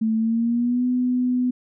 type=tone with pitch glide; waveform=sine; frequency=221.3 to 249.8 Hz; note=A3 to B3; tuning=+10 to +20 cents; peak=-18 dBFS; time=0.01-1.51 s; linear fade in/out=10 ms; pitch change=+210 cents; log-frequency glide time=0.16-0.85 s; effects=none